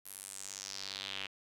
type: tone with band-pass filter sweep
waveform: sawtooth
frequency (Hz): 97.4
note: G2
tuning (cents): -11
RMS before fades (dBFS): -44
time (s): 0.05-1.27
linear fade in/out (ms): 10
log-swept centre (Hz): 12000 to 2800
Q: 3.2
effects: none